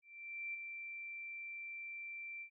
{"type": "tone with ADSR envelope", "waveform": "sine", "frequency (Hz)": 2349, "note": "D7", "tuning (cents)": 0, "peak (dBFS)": -39, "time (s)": [0.02, 2.5], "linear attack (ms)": 520, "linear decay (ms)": 13, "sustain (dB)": -5, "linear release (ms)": 85, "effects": []}